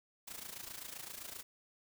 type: noise with amplitude modulation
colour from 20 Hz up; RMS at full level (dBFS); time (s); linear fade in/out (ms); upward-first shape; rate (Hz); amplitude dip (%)
white; -44; 0.27-1.43; 10; sine; 27.7; 75
effects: none